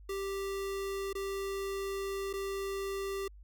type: tone with dropouts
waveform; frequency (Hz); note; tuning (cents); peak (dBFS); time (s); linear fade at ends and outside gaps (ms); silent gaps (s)
square; 392; G4; 0; -35; 0.09-3.28; 5; 1.13-1.151 / 2.33-2.336
effects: added 50 Hz sine -50 dBFS peak until 3.43 s